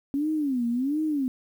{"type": "tone with vibrato", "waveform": "sine", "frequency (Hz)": 270.9, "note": "C#4", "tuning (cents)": -40, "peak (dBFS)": -23, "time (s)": [0.14, 1.28], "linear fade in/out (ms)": 0, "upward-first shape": "sine", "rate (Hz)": 1.4, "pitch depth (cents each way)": 250, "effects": ["9-bit"]}